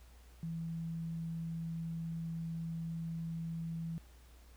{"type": "tone", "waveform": "sine", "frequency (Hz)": 164.81, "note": "E3", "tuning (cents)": 0, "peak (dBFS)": -37, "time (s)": [0.43, 3.98], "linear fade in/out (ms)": 0, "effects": ["added 60 Hz sine -56 dBFS peak until 4.56 s", "pink hiss -65 dBFS RMS until 4.56 s"]}